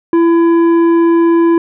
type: tone with tanh clipping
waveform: triangle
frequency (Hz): 335.5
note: E4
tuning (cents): +31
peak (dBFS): -8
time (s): 0.13-1.58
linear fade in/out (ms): 2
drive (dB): 13
effects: none